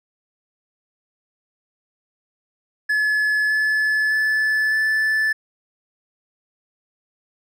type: tone with pitch steps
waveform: triangle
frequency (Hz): 1712 / 1723.9 / 1735.9 / 1748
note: A6 / A6 / A6 / A6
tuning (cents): -48 / -36 / -24 / -12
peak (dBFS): -15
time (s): 2.89-5.33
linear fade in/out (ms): 10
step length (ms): 610
effects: none